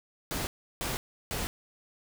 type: noise bursts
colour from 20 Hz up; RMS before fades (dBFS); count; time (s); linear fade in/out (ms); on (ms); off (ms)
pink; -33; 3; 0.31-1.47; 0; 160; 340
effects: none